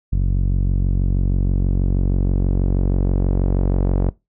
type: tone with low-pass filter sweep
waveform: sawtooth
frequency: 46.25 Hz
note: F#1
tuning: in tune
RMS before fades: -17 dBFS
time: 0.12-4.1 s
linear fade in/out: 10 ms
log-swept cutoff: 160 to 590 Hz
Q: 0.82
effects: noise-tail reverb RT60 0.2 s tail -21 dB re dry